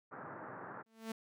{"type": "band-pass noise", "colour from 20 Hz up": "white", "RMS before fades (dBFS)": -48, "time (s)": [0.11, 0.83], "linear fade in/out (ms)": 20, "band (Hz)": [110, 1600], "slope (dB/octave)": 48}
{"type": "tone with exponential growth", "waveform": "sawtooth", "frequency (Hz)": 223.5, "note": "A3", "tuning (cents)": 27, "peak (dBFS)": -33, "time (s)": [0.86, 1.12], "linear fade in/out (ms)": 5, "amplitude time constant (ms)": 55}
{"effects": []}